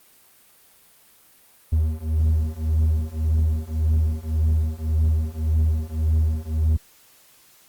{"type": "beating tone pair", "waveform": "triangle", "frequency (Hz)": [77.7, 79.5], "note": ["D#2", "D#2"], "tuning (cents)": [-2, 38], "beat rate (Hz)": 1.8, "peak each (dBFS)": [-20, -19], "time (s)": [1.72, 6.77], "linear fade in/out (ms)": 10, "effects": ["white hiss -54 dBFS RMS until 7.68 s", "Opus 32 kbps"]}